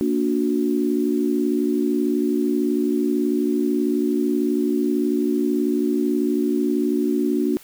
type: chord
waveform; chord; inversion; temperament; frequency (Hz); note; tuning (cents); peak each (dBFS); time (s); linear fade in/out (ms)
sine; Bb augmented; none; just; 233.1 / 291.4 / 364.2; Bb3 / D4 / F#4; 0 / -13 / -27; -23 / -21 / -23; 0.01-7.57; 0
effects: white hiss -47 dBFS RMS until 7.63 s